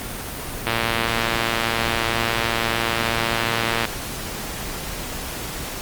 click train, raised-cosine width 0.3 ms, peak -4 dBFS, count 367, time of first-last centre 0.67-3.853 s, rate 115 Hz, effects pink hiss -30 dBFS RMS until 5.81 s + Opus 32 kbps

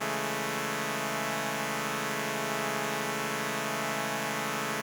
5% pulse chord, A major seventh, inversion first, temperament equal, 138.59 / 164.81 / 207.7 / 220 Hz, C#3 / E3 / G#3 / A3, 0 / 0 / 0 / 0 cents, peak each -25 / -27 / -25 / -22 dBFS, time 0-4.82 s, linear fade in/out 20 ms, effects none

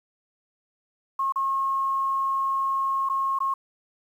sine tone with dropouts, 1082 Hz, C#6, 42 cents flat, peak -22 dBFS, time 1.19-3.54 s, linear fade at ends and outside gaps 5 ms, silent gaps 1.323-1.358 / 3.09-3.097 / 3.389-3.403 s, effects 9-bit

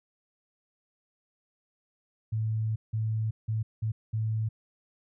sine tone bursts at uneven times, 110 Hz, A2, in tune, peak -26 dBFS, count 5, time 2.32-2.76 / 2.93-3.31 / 3.48-3.63 / 3.82-3.92 / 4.13-4.49 s, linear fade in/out 10 ms, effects none

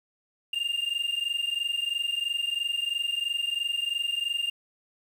triangle tone pair together, 2795 / 2818 Hz, F7 / F7, +1 / +15 cents, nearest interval unison, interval 14 cents, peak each -28 dBFS, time 0.53-4.5 s, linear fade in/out 5 ms, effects 9-bit

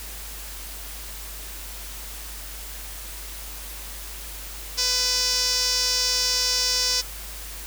sawtooth tone with band-pass filter, 500 Hz, B4, 21 cents sharp, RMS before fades -23 dBFS, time 4.77-7.02 s, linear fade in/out 20 ms, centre 5400 Hz, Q 5, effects added 50 Hz sine -38 dBFS peak until 7.66 s + white hiss -38 dBFS RMS until 7.66 s

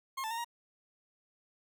40% pulse tone with pitch steps, 1072 / 882 / 920 / 943 Hz, C6 / A5 / A#5 / A#5, +42 / +4 / -23 / +20 cents, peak -34 dBFS, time 0.17-0.446 s, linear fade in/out 10 ms, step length 69 ms, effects none

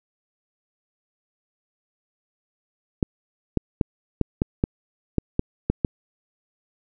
clicks, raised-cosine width 3 ms, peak -6 dBFS, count 10, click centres 3.028 / 3.573 / 3.812 / 4.213 / 4.419 / 4.639 / 5.183 / 5.394 / 5.7 / 5.848 s, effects none

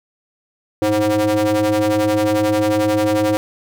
square ring-modulated tone, 106.9 Hz, A2, 49 cents flat, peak -12 dBFS, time 0.82-3.37 s, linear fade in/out 0 ms, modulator 422 Hz, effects none

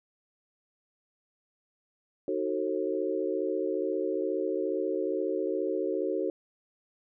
sine chord, D# diminished seventh, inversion none, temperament just, 311.1 / 373.4 / 448 / 537.6 Hz, D#4 / F#4 / A4 / C5, 0 / +16 / +31 / +47 cents, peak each -34 / -31 / -33 / -34 dBFS, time 2.28-6.3 s, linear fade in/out 2 ms, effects none

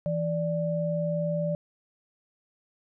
sine tone pair together, 164.81 / 587.3 Hz, E3 / D5, 0 / 0 cents, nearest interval octave + minor seventh, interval 2200 cents, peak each -28 dBFS, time 0.06-1.55 s, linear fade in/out 0 ms, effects none

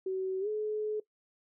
sine tone with pitch glide, 377.9 to 426.6 Hz, F#4 to G#4, +37 to +46 cents, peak -30 dBFS, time 0.06-1 s, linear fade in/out 5 ms, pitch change +209 cents, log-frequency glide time 0.4-0.48 s, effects noise-tail reverb RT60 0.1 s tail -19 dB re dry

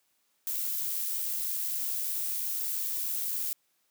violet noise with amplitude modulation, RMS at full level -31 dBFS, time 0.47-3.53 s, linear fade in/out 0 ms, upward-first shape sine, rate 83.3 Hz, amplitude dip 25%, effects white hiss -73 dBFS RMS until 3.9 s + high-pass 150 Hz 12 dB/octave

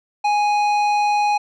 triangle tone with tanh clipping, 830 Hz, G#5, 1 cent flat, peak -17 dBFS, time 0.24-1.38 s, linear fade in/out 10 ms, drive 16 dB, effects none

